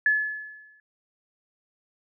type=tone with exponential decay; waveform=sine; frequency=1716 Hz; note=A6; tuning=44 cents flat; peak=-16 dBFS; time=0.06-0.8 s; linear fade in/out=2 ms; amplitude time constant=160 ms; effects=none